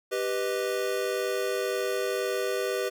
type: chord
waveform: square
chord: G augmented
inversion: none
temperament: equal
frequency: 392 / 493.9 / 622.3 Hz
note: G4 / B4 / D#5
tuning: 0 / 0 / 0 cents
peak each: -31 / -31 / -35 dBFS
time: 0.11-2.9 s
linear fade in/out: 20 ms
effects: none